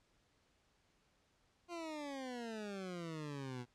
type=exponential sweep; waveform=20% pulse; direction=down; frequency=352.8 to 119.9 Hz; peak=-38 dBFS; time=1.68-3.66 s; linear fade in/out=50 ms; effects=pink hiss -75 dBFS RMS until 3.74 s + low-pass 7000 Hz 12 dB/octave